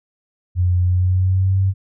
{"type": "tone with pitch glide", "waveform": "sine", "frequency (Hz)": [89.6, 96.03], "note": ["F2", "G2"], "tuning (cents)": [45, -35], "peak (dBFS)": -13, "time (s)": [0.55, 1.74], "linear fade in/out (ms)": 50, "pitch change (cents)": 120, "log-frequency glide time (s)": [0.84, 1.59], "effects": []}